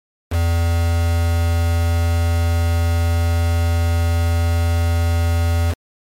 triangle tone with quantisation, 84.4 Hz, E2, 41 cents sharp, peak -12 dBFS, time 0.3-5.75 s, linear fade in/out 50 ms, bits 4, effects MP3 64 kbps

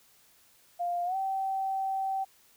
sine tone with pitch glide, 700 to 772.2 Hz, F5 to G5, +4 to -26 cents, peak -28 dBFS, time 0.79-2.25 s, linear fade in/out 20 ms, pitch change +170 cents, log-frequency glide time 1.05-1.16 s, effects white hiss -62 dBFS RMS until 2.56 s

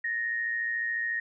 sine tone pair together, 1750 / 1864 Hz, A6 / A#6, -10 / -1 cents, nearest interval minor second, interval 109 cents, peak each -37 / -28 dBFS, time 0.04-1.2 s, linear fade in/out 5 ms, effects none

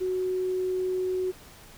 sine tone, 370 Hz, F#4, in tune, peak -25 dBFS, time 0-1.32 s, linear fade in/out 20 ms, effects pink hiss -50 dBFS RMS until 1.77 s

